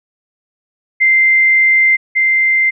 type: tone pair in turn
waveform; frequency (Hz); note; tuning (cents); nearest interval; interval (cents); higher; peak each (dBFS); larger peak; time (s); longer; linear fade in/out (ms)
sine; 2086 / 2086; C7 / C7; -6 / -6; unison; 0; neither; -7 / -9; first; 1-1.97 / 2.15-2.71; first; 20
effects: none